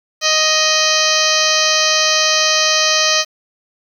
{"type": "harmonic tone with a mistuned harmonic", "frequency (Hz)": 624, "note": "D#5", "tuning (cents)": 5, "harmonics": [1, 2, 3, 4, 5, 6, 7, 8, 9, 10], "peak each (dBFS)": [-21, -21, -21, -21, -21, -21, -21, -21, -21, -21], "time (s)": [0.21, 3.25], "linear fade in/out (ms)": 50, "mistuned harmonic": 6, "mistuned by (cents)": 100, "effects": ["7-bit"]}